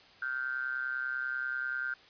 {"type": "ring-modulated tone", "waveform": "triangle", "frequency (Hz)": 65.1, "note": "C2", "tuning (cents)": -8, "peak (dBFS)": -27, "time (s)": [0.22, 1.94], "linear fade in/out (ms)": 5, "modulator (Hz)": 1480, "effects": ["white hiss -57 dBFS RMS until 2.09 s", "resampled to 11025 Hz"]}